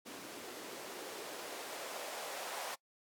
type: noise with band-pass filter sweep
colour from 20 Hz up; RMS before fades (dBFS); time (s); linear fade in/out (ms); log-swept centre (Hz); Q
blue; -45; 0.05-2.76; 20; 290 to 680; 1.8
effects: noise-tail reverb RT60 0.1 s tail -23 dB re dry